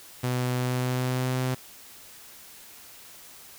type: tone with pitch glide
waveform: sawtooth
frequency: 125.3 to 128.6 Hz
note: B2 to C3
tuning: +25 to -30 cents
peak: -21 dBFS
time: 0.23-1.55 s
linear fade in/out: 10 ms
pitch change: +45 cents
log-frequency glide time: 0.55-1.43 s
effects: white hiss -48 dBFS RMS until 3.58 s